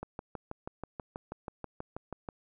click train, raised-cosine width 1 ms, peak -24 dBFS, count 15, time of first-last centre 0.03-2.288 s, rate 6.2 Hz, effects none

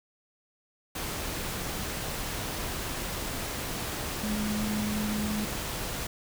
sine tone in noise, 211.4 Hz, G#3, 31 cents sharp, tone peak -29 dBFS, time 4.23-5.45 s, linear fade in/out 5 ms, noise pink, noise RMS -34 dBFS, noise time 0.95-6.07 s, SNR +2 dB, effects none

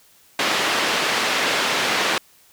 white band-pass noise, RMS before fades -21 dBFS, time 0.39-2.18 s, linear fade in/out 2 ms, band 240 to 3100 Hz, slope 12 dB/octave, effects white hiss -54 dBFS RMS until 2.52 s

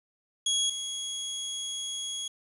25% pulse tone pair in turn, 3322 / 3322 Hz, G#7 / G#7, 0 / 0 cents, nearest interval unison, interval 0 cents, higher neither, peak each -21 / -29 dBFS, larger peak first, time 0.46-0.7 / 0.7-2.28 s, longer second, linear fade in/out 5 ms, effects resampled to 32000 Hz + 9-bit

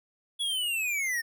square linear sweep, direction down, 3400 to 1799 Hz, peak -28 dBFS, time 0.39-1.22 s, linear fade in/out 20 ms, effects none

